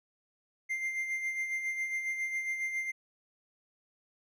triangle tone with tremolo, 2096 Hz, C7, 2 cents sharp, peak -28 dBFS, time 0.69-2.92 s, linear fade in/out 20 ms, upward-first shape sine, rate 7.3 Hz, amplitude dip 50%, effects none

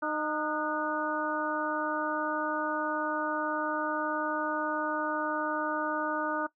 harmonic tone with a mistuned harmonic, 306.4 Hz, D#4, 27 cents flat, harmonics 1 / 2 / 3 / 4 / 5, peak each -35 / -35 / -35 / -35 / -35 dBFS, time 0.02-6.47 s, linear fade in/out 10 ms, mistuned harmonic 5, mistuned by -67 cents, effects noise-tail reverb RT60 0.1 s tail -18 dB re dry

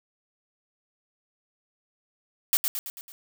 blue noise with echo, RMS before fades -21 dBFS, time 2.53-2.57 s, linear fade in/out 0 ms, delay 110 ms, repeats 5, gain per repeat -5 dB, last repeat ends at 3.12 s, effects none

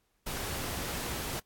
pink noise, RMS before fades -36 dBFS, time 0.26-1.4 s, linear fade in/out 10 ms, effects pink hiss -75 dBFS RMS until 1.45 s + AAC 64 kbps

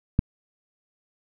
click, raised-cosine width 5 ms, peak -6 dBFS, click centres 0.191 s, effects none

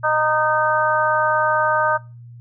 harmonic tone, 308.2 Hz, D#4, 16 cents flat, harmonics 2 / 3 / 4 / 5, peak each -21 / -21 / -21 / -21 dBFS, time 0.03-1.98 s, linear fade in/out 20 ms, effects noise-tail reverb RT60 0.3 s tail -22 dB re dry + added 119 Hz sine -37 dBFS peak until 2.4 s

